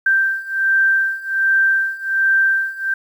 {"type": "beating tone pair", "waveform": "sine", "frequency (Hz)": [1568, 1569.3], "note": ["G6", "G6"], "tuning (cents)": [0, 1], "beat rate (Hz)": 1.3, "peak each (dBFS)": [-18, -16], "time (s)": [0.06, 2.94], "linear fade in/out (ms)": 5, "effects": ["8-bit"]}